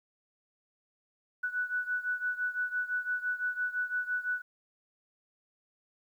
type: beating tone pair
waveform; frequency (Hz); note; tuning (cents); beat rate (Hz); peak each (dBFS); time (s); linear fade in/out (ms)
sine; 1480 / 1485.9; F#6 / F#6; 0 / +7; 5.9; -32 / -35; 1.43-4.42; 10
effects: 11-bit